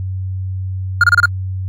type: tone bursts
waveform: triangle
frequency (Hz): 1415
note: F6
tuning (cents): +22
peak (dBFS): -4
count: 5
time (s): 1.01-1.257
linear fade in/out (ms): 2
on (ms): 27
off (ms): 28
effects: added 94 Hz sine -19 dBFS peak until 1.68 s + AAC 64 kbps